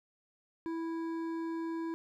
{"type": "tone with hard clipping", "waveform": "triangle", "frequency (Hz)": 329.2, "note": "E4", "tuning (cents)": -2, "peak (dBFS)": -36, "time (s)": [0.66, 1.94], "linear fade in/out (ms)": 0, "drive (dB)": 13, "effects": []}